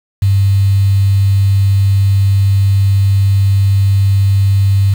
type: tone with quantisation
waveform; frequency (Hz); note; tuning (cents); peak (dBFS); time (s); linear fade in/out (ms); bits
sine; 98.4; G2; +7; -7; 0.22-4.94; 5; 5
effects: none